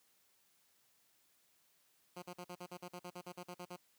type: tone bursts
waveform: 10% pulse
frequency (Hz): 178.2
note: F3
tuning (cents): +35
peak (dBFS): -37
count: 15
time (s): 2.16-3.764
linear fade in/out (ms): 10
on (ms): 64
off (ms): 46
effects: white hiss -73 dBFS RMS until 3.98 s + high-pass 80 Hz 12 dB/octave